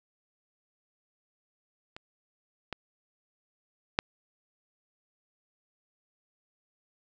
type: clicks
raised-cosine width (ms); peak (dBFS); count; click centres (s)
0.3; -27 / -18 / -7; 3; 1.965 / 2.727 / 3.989
effects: resampled to 16000 Hz + 8-bit